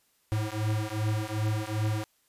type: beating tone pair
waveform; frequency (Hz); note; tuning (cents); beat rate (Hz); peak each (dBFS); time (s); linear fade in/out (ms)
square; 106.4 / 109; G#2 / A2; +42 / -16; 2.6; -31; 0.32-2.04; 0
effects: white hiss -69 dBFS RMS until 2.28 s + resampled to 32000 Hz